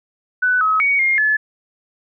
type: tone with pitch steps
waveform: sine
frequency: 1494 / 1279 / 2243 / 2128 / 1723 Hz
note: F#6 / D#6 / C#7 / C7 / A6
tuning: +16 / +47 / +20 / +29 / -37 cents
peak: -13 dBFS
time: 0.42-1.37 s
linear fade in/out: 10 ms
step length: 190 ms
effects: none